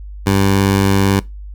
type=tone; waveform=15% pulse; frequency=98 Hz; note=G2; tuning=in tune; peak=-5 dBFS; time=0.26-1.2 s; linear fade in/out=10 ms; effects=noise-tail reverb RT60 0.2 s tail -20 dB re dry + added 50 Hz sine -28 dBFS peak until 1.54 s